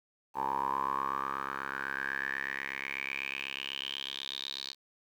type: tone with band-pass filter sweep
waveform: 10% pulse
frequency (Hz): 68.1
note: C#2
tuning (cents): -30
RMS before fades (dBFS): -36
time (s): 0.34-4.75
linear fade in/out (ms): 50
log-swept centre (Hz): 870 to 4200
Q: 8
effects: 10-bit